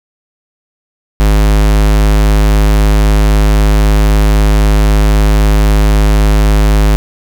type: tone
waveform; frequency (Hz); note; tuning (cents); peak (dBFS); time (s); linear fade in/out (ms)
square; 51.91; G#1; 0; -6; 1.2-6.96; 0
effects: none